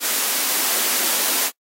white high-pass noise, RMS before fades -20 dBFS, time 0-1.51 s, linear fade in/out 50 ms, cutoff 220 Hz, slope 48 dB/octave, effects noise-tail reverb RT60 0.1 s tail -24 dB re dry + AAC 48 kbps

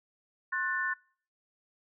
sine chord, F# diminished, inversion second, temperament just, 1065.6 / 1480 / 1776 Hz, C6 / F#6 / A6, +31 / 0 / +16 cents, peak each -36 / -33 / -32 dBFS, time 0.52-0.94 s, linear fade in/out 10 ms, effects noise-tail reverb RT60 0.5 s tail -26 dB re dry

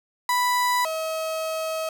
35% pulse tone pair in turn, 987.8 / 639.1 Hz, B5 / D#5, 0 / +46 cents, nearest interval minor sixth, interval 754 cents, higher first, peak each -18 / -24 dBFS, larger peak first, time 0.29-0.85 / 0.85-1.89 s, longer second, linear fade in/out 2 ms, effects none

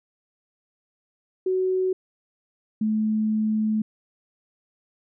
sine tone pair in turn, 373.1 / 216.3 Hz, F#4 / A3, +14 / -29 cents, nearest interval major sixth, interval 943 cents, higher first, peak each -20 dBFS, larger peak neither, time 1.46-1.93 / 2.81-3.82 s, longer second, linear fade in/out 5 ms, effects none

